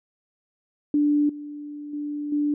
sine tone with level steps, 293.7 Hz, D4, in tune, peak -17 / -33 / -27 / -20 dBFS, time 0.94-2.54 s, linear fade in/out 2 ms, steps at 1.29 / 1.93 / 2.32 s, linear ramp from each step 5 ms, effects none

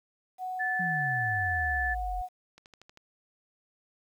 sine tone with pitch glide, 740 to 732.3 Hz, F#5 to F#5, 0 to -18 cents, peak -32 dBFS, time 0.38-2.29 s, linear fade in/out 50 ms, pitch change -18 cents, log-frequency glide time 1.41-1.51 s
sine tone, 1745 Hz, A6, 15 cents flat, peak -28 dBFS, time 0.59-1.95 s, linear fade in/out 20 ms
sine exponential sweep, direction down, 185 to 42.28 Hz, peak -33 dBFS, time 0.79-2.22 s, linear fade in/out 10 ms
click train, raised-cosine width 0.2 ms, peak -34 dBFS, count 6, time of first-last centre 2.58-2.974 s, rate 12.7 Hz
effects 10-bit

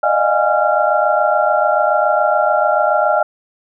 sine tone cluster, 601 / 628 / 709 / 822 / 1378 Hz, D5 / D#5 / F5 / G#5 / F6, +40 / +16 / +26 / -18 / -24 cents, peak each -18 dBFS, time 0.03-3.23 s, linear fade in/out 5 ms, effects none

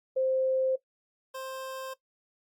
sine / 25% pulse tone pair in turn, 523.3 / 526.1 Hz, C5 / C5, 0 / +9 cents, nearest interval unison, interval 9 cents, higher second, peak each -24 / -33 dBFS, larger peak first, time 0.16-0.76 / 1.34-1.94 s, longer neither, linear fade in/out 10 ms, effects noise-tail reverb RT60 0.1 s tail -17 dB re dry + Opus 48 kbps

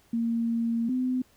sine tone pair in turn, 231.1 / 254.4 Hz, A#3 / C4, -15 / -48 cents, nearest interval major second, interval 167 cents, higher second, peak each -24 dBFS, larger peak neither, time 0.13-0.89 / 0.89-1.22 s, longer first, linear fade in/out 5 ms, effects pink hiss -62 dBFS RMS until 1.36 s

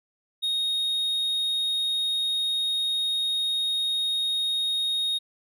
triangle tone, 3729 Hz, A#7, in tune, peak -22 dBFS, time 0.42-5.19 s, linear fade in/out 20 ms, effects none

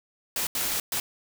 white noise bursts at uneven times, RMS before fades -28 dBFS, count 3, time 0.36-0.47 / 0.55-0.8 / 0.92-1 s, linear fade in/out 2 ms, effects none

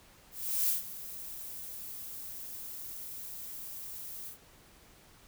violet noise with ADSR envelope, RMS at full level -28 dBFS, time 0.31-4.38 s, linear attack 380 ms, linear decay 130 ms, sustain -15 dB, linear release 100 ms, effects pink hiss -59 dBFS RMS until 5.27 s

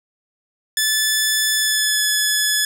10% pulse tone with pitch glide, 1740 to 1711.1 Hz, A6 to A6, -20 to -49 cents, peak -7 dBFS, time 0.77-2.65 s, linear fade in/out 2 ms, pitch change -29 cents, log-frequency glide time 1.55-2.03 s, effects none

